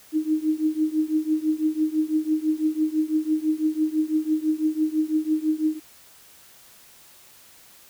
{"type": "tone with tremolo", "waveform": "sine", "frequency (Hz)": 311.1, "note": "D#4", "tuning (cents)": 0, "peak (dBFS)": -16, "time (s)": [0.12, 5.8], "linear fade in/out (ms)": 50, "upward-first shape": "triangle", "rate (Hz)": 6, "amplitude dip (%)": 95, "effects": ["white hiss -51 dBFS RMS until 7.89 s"]}